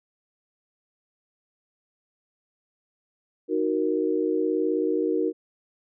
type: chord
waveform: sine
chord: D# minor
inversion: none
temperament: equal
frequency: 311.1 / 370 / 466.2 Hz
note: D#4 / F#4 / A#4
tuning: 0 / 0 / 0 cents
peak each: -26 dBFS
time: 3.48-5.33 s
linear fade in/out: 50 ms
effects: none